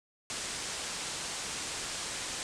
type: low-pass noise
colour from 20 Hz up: white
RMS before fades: -38 dBFS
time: 0.3-2.43 s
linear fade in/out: 0 ms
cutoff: 9000 Hz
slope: 48 dB/octave
effects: none